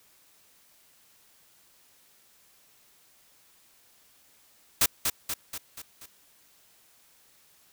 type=noise with echo; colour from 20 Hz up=white; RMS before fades=-21 dBFS; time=4.81-4.86 s; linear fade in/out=5 ms; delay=240 ms; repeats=5; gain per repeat=-5 dB; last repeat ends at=6.06 s; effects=white hiss -61 dBFS RMS until 7.72 s